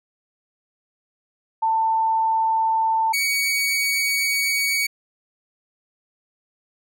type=tone pair in turn; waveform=sine / sawtooth; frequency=892 / 2248 Hz; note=A5 / C#7; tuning=+23 / +24 cents; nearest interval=octave + major third; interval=1601 cents; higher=second; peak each=-17 / -16 dBFS; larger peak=second; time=1.62-3.13 / 3.13-4.87 s; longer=second; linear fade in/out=10 ms; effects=none